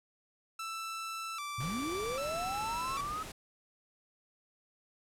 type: tone with vibrato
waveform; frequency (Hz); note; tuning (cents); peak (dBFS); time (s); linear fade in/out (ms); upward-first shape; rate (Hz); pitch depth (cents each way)
sawtooth; 1244.5; D#6; 0; -34; 0.59-3.01; 5; square; 0.63; 110
type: linear sweep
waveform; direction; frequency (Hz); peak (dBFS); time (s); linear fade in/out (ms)
sine; up; 106.5 to 1294; -35; 1.58-3.23; 5
type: noise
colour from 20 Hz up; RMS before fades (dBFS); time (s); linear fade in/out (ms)
pink; -45; 1.6-3.32; 5
effects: low-pass 12000 Hz 12 dB/octave